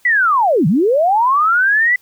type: linear two-way sweep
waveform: sine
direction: down then up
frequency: 2009 to 140.4 to 2009 Hz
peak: -10 dBFS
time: 0.05-1.96 s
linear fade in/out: 5 ms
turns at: 0.67 s
effects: white hiss -54 dBFS RMS until 2.01 s